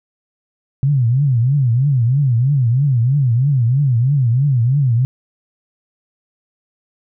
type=tone with vibrato; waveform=sine; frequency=129.3 Hz; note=C3; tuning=20 cents flat; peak=-11 dBFS; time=0.83-5.05 s; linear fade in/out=0 ms; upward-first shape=triangle; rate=3.1 Hz; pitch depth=250 cents each way; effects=none